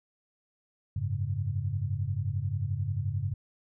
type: chord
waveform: sine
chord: F# suspended second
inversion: none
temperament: equal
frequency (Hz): 92.5 / 103.83 / 138.59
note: F#2 / G#2 / C#3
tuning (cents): 0 / 0 / 0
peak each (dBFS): -33 / -31 / -34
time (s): 0.96-3.34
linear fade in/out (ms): 5
effects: none